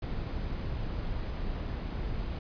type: noise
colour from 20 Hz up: brown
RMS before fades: -34 dBFS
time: 0.02-2.39 s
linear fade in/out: 5 ms
effects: resampled to 11025 Hz